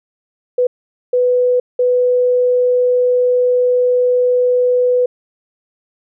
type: tone bursts at uneven times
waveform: sine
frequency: 496.3 Hz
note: B4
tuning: 8 cents sharp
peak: -10 dBFS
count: 3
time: 0.58-0.67 / 1.13-1.6 / 1.79-5.06 s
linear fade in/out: 5 ms
effects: none